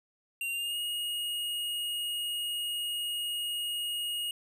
square tone with pitch glide, 2768 to 2872 Hz, F7 to F7, -16 to +48 cents, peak -32 dBFS, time 0.41-4.31 s, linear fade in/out 2 ms, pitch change +64 cents, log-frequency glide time 0.51-0.78 s, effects none

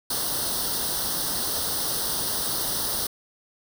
white noise with comb filter, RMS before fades -27 dBFS, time 0.1-3.07 s, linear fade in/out 5 ms, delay 0.21 ms, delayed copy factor +0.85, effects none

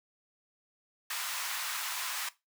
pink high-pass noise, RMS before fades -36 dBFS, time 1.1-2.29 s, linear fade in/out 5 ms, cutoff 1000 Hz, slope 24 dB/octave, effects noise-tail reverb RT60 0.2 s tail -17 dB re dry

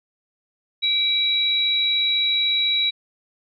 sine tone pair together, 2318 / 3888 Hz, D7 / B7, -23 / -28 cents, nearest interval major sixth, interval 895 cents, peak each -26 / -18 dBFS, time 0.82-2.91 s, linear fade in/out 20 ms, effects none

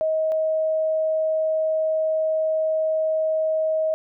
sine tone pair in turn, 632 / 632 Hz, D#5 / D#5, +27 / +27 cents, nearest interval unison, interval 0 cents, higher neither, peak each -19 dBFS, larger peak neither, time 0.01-0.32 / 0.32-3.94 s, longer second, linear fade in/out 0 ms, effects none

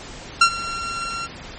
sawtooth tone with ADSR envelope, 1369 Hz, F6, 35 cents flat, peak -4 dBFS, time 0.41-1.28 s, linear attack 6 ms, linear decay 78 ms, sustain -18 dB, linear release 36 ms, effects pink hiss -37 dBFS RMS until 1.58 s + MP3 32 kbps

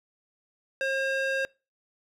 square tone with band-pass filter, 537 Hz, C5, 45 cents sharp, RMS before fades -28 dBFS, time 0.81-1.45 s, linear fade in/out 0 ms, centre 1600 Hz, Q 1.1, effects noise-tail reverb RT60 0.3 s tail -25 dB re dry

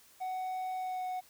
triangle tone with pitch glide, 745 to 737.7 Hz, F#5 to F#5, +12 to -5 cents, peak -32 dBFS, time 0.2-1.21 s, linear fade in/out 20 ms, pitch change -17 cents, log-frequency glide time 0.76-1.06 s, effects white hiss -61 dBFS RMS until 1.29 s

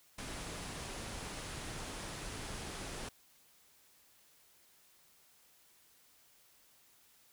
pink low-pass noise, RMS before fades -44 dBFS, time 0.18-3.09 s, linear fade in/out 5 ms, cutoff 11000 Hz, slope 96 dB/octave, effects white hiss -66 dBFS RMS until 7.32 s

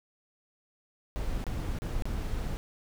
brown noise with dropouts, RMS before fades -32 dBFS, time 1.16-2.57 s, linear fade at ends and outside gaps 0 ms, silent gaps 1.441-1.467 / 1.787-1.82 / 2.022-2.055 s, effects none

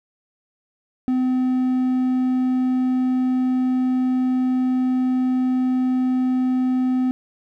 triangle tone, 255.3 Hz, C4, 42 cents flat, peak -15 dBFS, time 1.08-7.11 s, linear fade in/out 0 ms, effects none

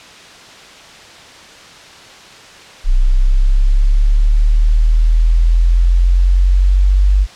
sine linear sweep, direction up, 31 to 49 Hz, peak -7 dBFS, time 2.84-7.27 s, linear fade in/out 50 ms, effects white hiss -37 dBFS RMS until 7.35 s + low-pass 5000 Hz 12 dB/octave

